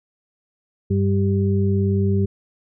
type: harmonic tone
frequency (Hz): 98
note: G2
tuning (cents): 0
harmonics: 1 / 2 / 4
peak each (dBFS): -18 / -21 / -24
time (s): 0.9-2.26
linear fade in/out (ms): 10
effects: none